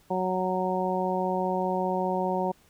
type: harmonic tone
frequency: 185 Hz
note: F#3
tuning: in tune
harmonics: 1 / 2 / 3 / 4 / 5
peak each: -31 / -31 / -31 / -31 / -31 dBFS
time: 0.1-2.52 s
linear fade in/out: 10 ms
effects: pink hiss -61 dBFS RMS until 2.69 s